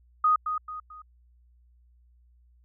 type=tone with echo; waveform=sine; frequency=1244.5 Hz; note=D#6; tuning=in tune; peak=-18 dBFS; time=0.24-0.36 s; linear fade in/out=5 ms; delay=220 ms; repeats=3; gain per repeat=-8 dB; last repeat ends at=1.02 s; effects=added 60 Hz sine -57 dBFS peak until 2.64 s